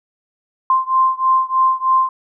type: beating tone pair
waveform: sine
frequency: 1045 / 1048.2 Hz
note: C6 / C6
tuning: -2 / +3 cents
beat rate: 3.2 Hz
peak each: -15 / -16 dBFS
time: 0.7-2.09 s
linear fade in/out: 2 ms
effects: none